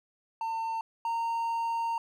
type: tone pair in turn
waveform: triangle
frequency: 903 / 921.4 Hz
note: A5 / A#5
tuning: +45 / -20 cents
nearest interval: unison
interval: 35 cents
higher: second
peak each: -28 / -26 dBFS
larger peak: second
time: 0.41-0.81 / 1.05-1.98 s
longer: second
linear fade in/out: 2 ms
effects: none